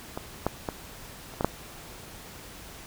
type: clicks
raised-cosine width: 1 ms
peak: -18 / -10 / -15 / -29 / -13 / -7 dBFS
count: 6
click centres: 0.175 / 0.466 / 0.688 / 1.338 / 1.409 / 1.446 s
effects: pink hiss -45 dBFS RMS until 2.86 s